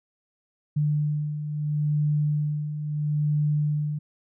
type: beating tone pair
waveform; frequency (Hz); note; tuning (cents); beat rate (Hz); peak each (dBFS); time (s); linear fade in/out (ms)
sine; 148.6 / 149.35; D3 / D3; +21 / +29; 0.75; -30 / -23; 0.76-3.99; 10
effects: none